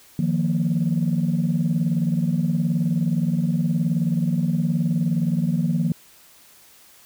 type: chord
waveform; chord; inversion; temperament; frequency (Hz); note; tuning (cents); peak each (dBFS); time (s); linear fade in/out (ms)
sine; Eb suspended second; none; equal; 155.56 / 174.61 / 233.1; Eb3 / F3 / Bb3; 0 / 0 / 0; -22 / -21 / -24; 0.19-5.92; 2
effects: tanh soft clip ceiling -12 dBFS + white hiss -51 dBFS RMS until 7.05 s